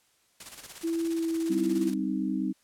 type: noise with tremolo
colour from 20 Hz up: white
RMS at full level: -42 dBFS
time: 0.4-1.94 s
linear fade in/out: 5 ms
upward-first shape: square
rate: 17 Hz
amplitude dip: 55%
type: tone with vibrato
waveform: sine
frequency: 329.6 Hz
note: E4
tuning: in tune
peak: -26 dBFS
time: 0.83-1.91 s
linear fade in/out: 20 ms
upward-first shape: sine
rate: 1.4 Hz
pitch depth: 10 cents each way
type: chord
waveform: sine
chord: C minor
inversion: second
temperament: equal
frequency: 196 / 261.6 / 311.1 Hz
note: G3 / C4 / Eb4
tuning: 0 / 0 / 0 cents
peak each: -31 dBFS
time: 1.49-2.53 s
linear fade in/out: 20 ms
effects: white hiss -67 dBFS RMS until 2.63 s + low-pass 11000 Hz 12 dB/octave